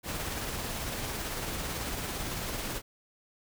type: noise with tremolo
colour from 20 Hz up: pink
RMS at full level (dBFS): -34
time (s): 0.03-2.82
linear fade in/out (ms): 50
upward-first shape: triangle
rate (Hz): 18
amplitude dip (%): 30
effects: none